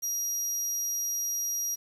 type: tone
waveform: 35% pulse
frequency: 5730 Hz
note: F8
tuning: 44 cents sharp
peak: -26 dBFS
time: 0.02-1.76 s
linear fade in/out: 20 ms
effects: 9-bit